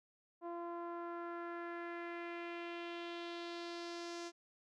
sawtooth tone with low-pass filter sweep, 342.9 Hz, F4, 32 cents flat, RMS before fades -45 dBFS, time 0.41-4.32 s, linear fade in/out 50 ms, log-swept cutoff 900 to 6100 Hz, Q 2.3, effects none

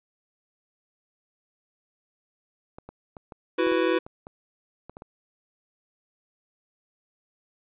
clicks, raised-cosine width 1 ms, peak -27 dBFS, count 11, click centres 2.785 / 2.89 / 3.168 / 3.322 / 3.669 / 3.719 / 4.065 / 4.269 / 4.896 / 4.969 / 5.021 s
square chord, E suspended second, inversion none, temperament just, 329.6 / 370.8 / 494.4 Hz, E4 / F#4 / B4, 0 / +4 / +2 cents, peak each -26 dBFS, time 3.58-3.99 s, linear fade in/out 10 ms
effects resampled to 8000 Hz + 9-bit

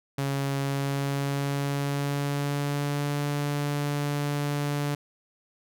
sawtooth tone with pitch glide, 138.59 to 144.81 Hz, C#3 to D3, 0 to -24 cents, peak -22 dBFS, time 0.18-4.95 s, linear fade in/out 5 ms, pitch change +76 cents, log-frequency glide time 0.6-3.23 s, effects none

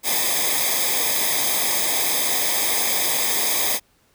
white noise with comb filter, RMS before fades -21 dBFS, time 0.03-3.8 s, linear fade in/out 50 ms, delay 0.7 ms, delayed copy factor -0.85, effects pink hiss -61 dBFS RMS until 4.14 s

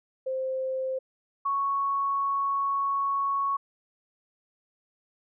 sine tone pair in turn, 523.3 / 1108.8 Hz, C5 / C#6, 0 / 0 cents, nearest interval octave + minor second, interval 1300 cents, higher second, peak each -27 / -24 dBFS, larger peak second, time 0.26-0.99 / 1.45-3.57 s, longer second, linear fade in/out 10 ms, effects none

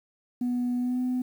sine tone with pitch glide, 245.6 to 251.6 Hz, B3 to B3, -9 to +32 cents, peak -23 dBFS, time 0.41-1.22 s, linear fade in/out 5 ms, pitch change +41 cents, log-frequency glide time 0.77-1 s, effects tanh soft clip ceiling -22 dBFS + 9-bit

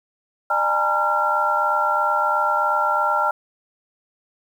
sine tone cluster, 603 / 818 / 901 / 969 / 1373 Hz, D5 / G#5 / A5 / B5 / F6, +46 / -26 / +41 / -33 / -30 cents, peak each -26 / -24 / -24 / -28 / -20 dBFS, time 0.5-3.31 s, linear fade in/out 5 ms, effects 8-bit

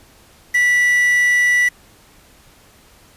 triangle tone with quantisation, 1963 Hz, B6, 11 cents flat, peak -10 dBFS, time 0.54-1.69 s, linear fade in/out 10 ms, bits 5, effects pink hiss -49 dBFS RMS until 3.16 s + resampled to 32000 Hz

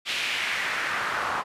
pink noise with band-pass filter sweep, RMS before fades -28 dBFS, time 0.05-1.44 s, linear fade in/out 50 ms, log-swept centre 3000 to 1100 Hz, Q 2.3, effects resampled to 32000 Hz

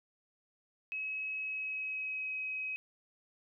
sine tone with pitch glide, 2563 to 2538 Hz, E7 to D#7, -49 to +34 cents, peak -35 dBFS, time 0.92-2.76 s, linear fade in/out 0 ms, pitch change -17 cents, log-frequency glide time 1.41-2.34 s, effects none

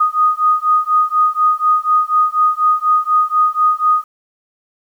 sine beating tone pair, 1239 / 1243.1 Hz, D#6 / D#6, -8 / -2 cents, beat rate 4.1 Hz, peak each -14 dBFS, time 0-4.04 s, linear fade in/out 10 ms, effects 8-bit

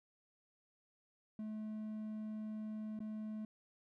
triangle tone with dropouts, 215.5 Hz, A3, 36 cents flat, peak -39 dBFS, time 1.39-3.45 s, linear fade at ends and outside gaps 2 ms, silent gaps 2.991-3.003 s, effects none

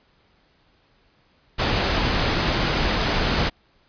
pink noise, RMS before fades -21 dBFS, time 1.58-3.5 s, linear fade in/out 20 ms, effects pink hiss -61 dBFS RMS until 3.88 s + resampled to 11025 Hz

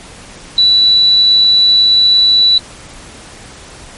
sine tone, 3951 Hz, B7, in tune, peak -5 dBFS, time 0.58-2.58 s, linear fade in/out 2 ms, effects pink hiss -34 dBFS RMS until 3.97 s + MP3 48 kbps

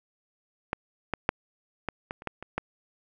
clicks, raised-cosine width 0.5 ms, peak -12 / -12 / -6 / -14 / -18 / -29 / -15 / -24 / -13 dBFS, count 9, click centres 0.731 / 1.137 / 1.291 / 1.887 / 2.109 / 2.221 / 2.273 / 2.426 / 2.58 s, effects none

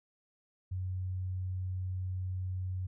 sine tone, 92.5 Hz, F#2, in tune, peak -33 dBFS, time 0.71-2.87 s, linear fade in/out 10 ms, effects none

